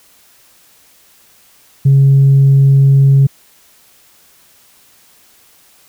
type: tone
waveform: sine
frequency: 137.2 Hz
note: C#3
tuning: 17 cents flat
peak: -3 dBFS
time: 1.85-3.27 s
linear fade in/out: 10 ms
effects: tanh soft clip ceiling -2 dBFS + white hiss -48 dBFS RMS until 5.88 s